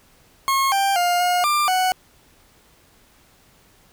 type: tone with pitch steps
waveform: 40% pulse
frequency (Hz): 1084 / 788 / 706 / 715 / 1190 / 742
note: C#6 / G5 / F5 / F5 / D6 / F#5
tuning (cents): -39 / +9 / +19 / +41 / +22 / +5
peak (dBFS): -16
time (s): 0.48-1.92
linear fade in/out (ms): 0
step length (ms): 240
effects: pink hiss -55 dBFS RMS until 3.92 s